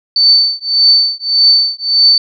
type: tone with tremolo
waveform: sine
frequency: 4533 Hz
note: C#8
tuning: 38 cents sharp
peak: -3 dBFS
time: 0.16-2.18 s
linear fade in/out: 2 ms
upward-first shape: triangle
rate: 1.7 Hz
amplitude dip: 100%
effects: none